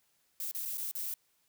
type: noise with dropouts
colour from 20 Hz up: violet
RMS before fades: -37 dBFS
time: 0.4-1.14 s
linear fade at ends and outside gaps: 1 ms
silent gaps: 0.513-0.548 / 0.652-0.657 / 0.773-0.78 / 0.913-0.952 s
effects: white hiss -73 dBFS RMS until 1.48 s